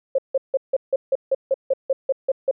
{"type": "tone bursts", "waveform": "sine", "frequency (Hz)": 536, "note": "C5", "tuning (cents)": 42, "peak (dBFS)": -15, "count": 13, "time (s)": [0.15, 2.512], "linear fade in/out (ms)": 5, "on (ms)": 34, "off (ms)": 160, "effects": []}